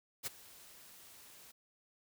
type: noise with ADSR envelope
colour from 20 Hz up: white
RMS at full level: -37 dBFS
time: 0.23-1.52 s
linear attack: 35 ms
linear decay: 20 ms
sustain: -20 dB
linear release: 12 ms
effects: none